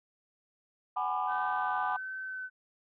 sine chord, G# half-diminished seventh, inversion third, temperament just, 747.5 / 830.6 / 996.7 / 1196.1 Hz, F#5 / G#5 / B5 / D6, +17 / 0 / +16 / +31 cents, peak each -34 dBFS, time 0.96-1.97 s, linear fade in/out 10 ms
sine tone with vibrato, 1523 Hz, F#6, 50 cents sharp, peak -36 dBFS, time 1.27-2.5 s, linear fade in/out 50 ms, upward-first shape sine, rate 1.4 Hz, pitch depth 12 cents each way
effects tanh soft clip ceiling -21 dBFS

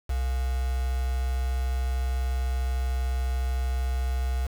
sine tone with quantisation, 63.8 Hz, C2, 43 cents flat, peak -24 dBFS, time 0.09-4.47 s, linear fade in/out 10 ms, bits 6, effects none

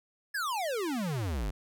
square exponential sweep, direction down, 1754 to 43.65 Hz, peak -31 dBFS, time 0.34-1.51 s, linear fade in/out 10 ms, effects none

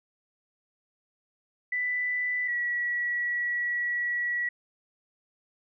sine tone pair in turn, 1986 / 1932.8 Hz, B6 / B6, +9 / -38 cents, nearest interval unison, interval 47 cents, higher first, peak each -26 dBFS, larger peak neither, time 1.72-2.48 / 2.48-4.49 s, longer second, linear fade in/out 5 ms, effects none

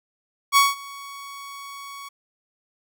sawtooth tone with ADSR envelope, 1118 Hz, C#6, 14 cents sharp, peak -8 dBFS, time 0.52-2.09 s, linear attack 48 ms, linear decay 180 ms, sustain -24 dB, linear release 11 ms, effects none

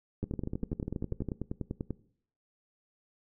two click trains, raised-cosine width 3 ms, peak -21 / -21 dBFS, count 14 / 18, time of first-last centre 0.23-1.287 / 0.24-1.907 s, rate 12.3 / 10.2 Hz, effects noise-tail reverb RT60 0.6 s tail -19 dB re dry

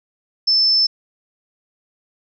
sine tone, 5280 Hz, E8, 2 cents sharp, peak -12 dBFS, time 0.47-0.87 s, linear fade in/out 10 ms, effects none

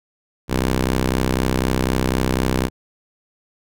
10% pulse ring-modulated tone, 64 Hz, C2, 38 cents flat, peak -6 dBFS, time 0.48-2.7 s, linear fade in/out 50 ms, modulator 112 Hz, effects none

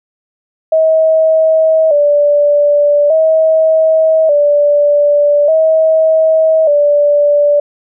sine tone with vibrato, 610 Hz, D#5, 34 cents flat, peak -6 dBFS, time 0.72-7.6 s, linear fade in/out 5 ms, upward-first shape square, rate 0.42 Hz, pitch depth 78 cents each way, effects none

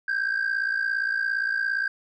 sine tone pair together, 1558 / 1615.4 Hz, G6 / G#6, -11 / -48 cents, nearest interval minor second, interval 63 cents, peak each -24 dBFS, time 0.08-1.88 s, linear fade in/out 5 ms, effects tanh soft clip ceiling -20 dBFS

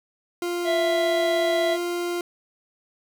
40% pulse tone, 349.2 Hz, F4, in tune, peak -24 dBFS, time 0.42-2.21 s, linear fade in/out 2 ms
harmonic tone, 662 Hz, E5, 7 cents sharp, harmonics 1 / 3 / 5 / 6, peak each -21 / -31 / -35 / -37 dBFS, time 0.64-1.78 s, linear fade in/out 50 ms
effects none

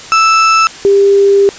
35% pulse / sine tone pair in turn, 1318.5 / 398.2 Hz, E6 / G4, 0 / +27 cents, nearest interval octave + major sixth, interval 2073 cents, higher first, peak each -4 dBFS, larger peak neither, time 0.12-0.67 / 0.85-1.49 s, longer second, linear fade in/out 0 ms, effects white hiss -29 dBFS RMS until 1.58 s + resampled to 16000 Hz

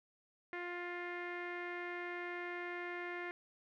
sawtooth tone with low-pass filter, 351.8 Hz, F4, 13 cents sharp, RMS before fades -43 dBFS, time 0.53-3.31 s, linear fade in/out 0 ms, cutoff 2000 Hz, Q 5.2, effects none

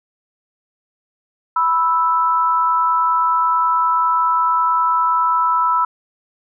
sine tone pair together, 987.8 / 1317.3 Hz, B5 / E6, 0 / -2 cents, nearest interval perfect fourth, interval 498 cents, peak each -16 dBFS, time 1.56-5.85 s, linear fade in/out 5 ms, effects none

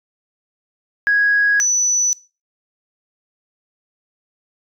sine tone pair in turn, 1657 / 5963 Hz, G#6 / F#8, -4 / +13 cents, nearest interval octave + minor seventh, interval 2217 cents, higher second, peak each -11 / -13 dBFS, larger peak first, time 1.07-1.6 / 1.6-2.13 s, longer neither, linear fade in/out 0 ms, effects noise-tail reverb RT60 0.3 s tail -19 dB re dry + tanh soft clip ceiling -7 dBFS

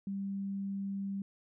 sine tone, 196.9 Hz, G3, 8 cents sharp, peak -34 dBFS, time 0.07-1.22 s, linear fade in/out 2 ms, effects none

